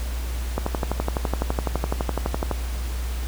click train, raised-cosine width 1 ms, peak -9 dBFS, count 24, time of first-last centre 0.58-2.513 s, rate 11.9 Hz, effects added 60 Hz sine -25 dBFS peak until 3.27 s + pink hiss -38 dBFS RMS until 3.27 s

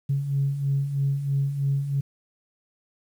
sine beating tone pair, 136.6 / 139.7 Hz, C#3 / C#3, -25 / +14 cents, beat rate 3.1 Hz, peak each -29 / -22 dBFS, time 0.09-2.01 s, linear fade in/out 10 ms, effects tanh soft clip ceiling -15 dBFS + 9-bit

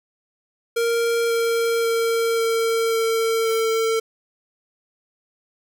square tone with pitch steps, 465.1 / 461.9 / 458.7 / 455.5 / 452.4 / 449.3 Hz, A#4 / A#4 / A#4 / A#4 / A4 / A4, -4 / -16 / -28 / -40 / +48 / +36 cents, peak -19 dBFS, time 0.76-4 s, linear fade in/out 10 ms, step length 540 ms, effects none

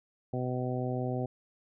harmonic tone, 126.2 Hz, B2, 38 cents sharp, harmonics 1 / 2 / 3 / 4 / 5 / 6, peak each -33 / -36 / -38 / -39 / -40 / -41 dBFS, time 0.33-1.26 s, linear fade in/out 5 ms, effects none

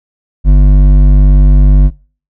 sine tone with hard clipping, 49 Hz, G1, in tune, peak -3 dBFS, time 0.44-1.91 s, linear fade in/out 50 ms, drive 9 dB, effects noise-tail reverb RT60 0.4 s tail -24 dB re dry

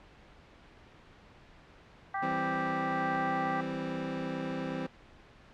harmonic tone, 392 Hz, G4, in tune, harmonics 2 / 3 / 4 / 5, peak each -33 / -37 / -39 / -41 dBFS, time 2.14-3.61 s, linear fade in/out 5 ms
25% pulse chord, C major, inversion first, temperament equal, 164.81 / 196 / 261.6 Hz, E3 / G3 / C4, 0 / 0 / 0 cents, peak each -35 / -37 / -32 dBFS, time 2.22-4.87 s, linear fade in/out 10 ms
effects pink hiss -56 dBFS RMS until 5.53 s + low-pass 3000 Hz 12 dB/octave

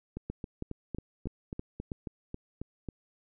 two click trains, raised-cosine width 3 ms, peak -22 / -24 dBFS, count 6 / 11, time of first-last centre 0.3-1.918 / 0.17-2.887 s, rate 3.09 / 3.68 Hz, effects none

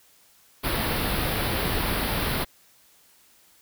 pink band-stop noise, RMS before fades -26 dBFS, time 0.63-2.45 s, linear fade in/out 20 ms, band 4800 to 10000 Hz, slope 48 dB/octave, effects white hiss -58 dBFS RMS until 3.61 s

